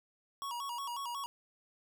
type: tone with vibrato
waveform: square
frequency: 1030 Hz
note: C6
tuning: 28 cents flat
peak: -38 dBFS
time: 0.42-1.26 s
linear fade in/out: 0 ms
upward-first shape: square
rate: 5.5 Hz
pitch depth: 130 cents each way
effects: none